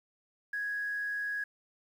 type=tone with frequency modulation; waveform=sine; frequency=1662 Hz; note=G#6; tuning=1 cent sharp; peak=-31 dBFS; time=0.53-1.44 s; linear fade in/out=5 ms; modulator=112 Hz; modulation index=0.24; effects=tanh soft clip ceiling -27 dBFS + 10-bit